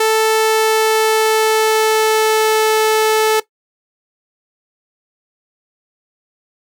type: tone with pitch glide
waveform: sawtooth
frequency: 440 to 436 Hz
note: A4 to A4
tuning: 0 to -16 cents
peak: -7 dBFS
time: 0-3.4 s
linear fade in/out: 5 ms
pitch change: -16 cents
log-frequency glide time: 0.19-2.71 s
effects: noise-tail reverb RT60 0.1 s tail -17 dB re dry